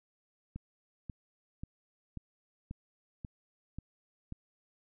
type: click train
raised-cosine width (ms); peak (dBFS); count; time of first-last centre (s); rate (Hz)
5; -28; 8; 0.56-4.323; 1.86
effects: none